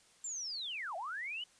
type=linear two-way sweep; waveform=sine; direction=down then up; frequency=7459 to 632 to 3035 Hz; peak=-38 dBFS; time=0.24-1.44 s; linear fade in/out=5 ms; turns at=0.96 s; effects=white hiss -65 dBFS RMS until 1.59 s + resampled to 22050 Hz